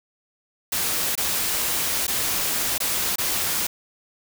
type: noise with dropouts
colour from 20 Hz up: white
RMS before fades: -24 dBFS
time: 0.72-3.67 s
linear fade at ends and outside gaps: 5 ms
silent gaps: 1.154-1.176 / 2.069-2.079 / 2.781-2.802 / 3.158-3.183 s
effects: none